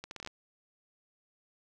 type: accelerating click train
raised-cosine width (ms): 0.2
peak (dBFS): -24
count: 8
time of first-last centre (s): 0.04-0.274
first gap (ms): 71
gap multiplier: 0.73
effects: none